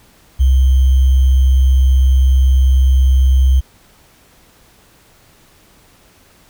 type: tone with sample-and-hold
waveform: sine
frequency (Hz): 65.41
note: C2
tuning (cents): 0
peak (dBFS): -7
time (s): 0.39-3.61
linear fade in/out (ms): 20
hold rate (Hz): 3150
effects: pink hiss -49 dBFS RMS until 6.49 s